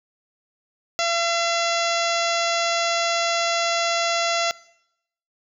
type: harmonic tone with a mistuned harmonic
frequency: 679 Hz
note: F5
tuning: 49 cents flat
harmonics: 1 / 2 / 3 / 4 / 5 / 6 / 7 / 8 / 9 / 10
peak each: -24 / -27 / -29 / -30 / -31 / -32 / -32 / -33 / -34 / -34 dBFS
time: 0.99-4.51 s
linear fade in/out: 0 ms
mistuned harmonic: 8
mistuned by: -21 cents
effects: noise-tail reverb RT60 0.8 s tail -21 dB re dry